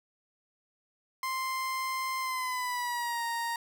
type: tone with pitch glide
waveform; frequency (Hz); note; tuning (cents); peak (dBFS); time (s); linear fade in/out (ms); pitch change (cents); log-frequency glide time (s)
30% pulse; 1046.5 to 932.3; C6 to A#5; 0 to 0; -28; 1.23-3.56; 2; -200; 2.2-3.24
effects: none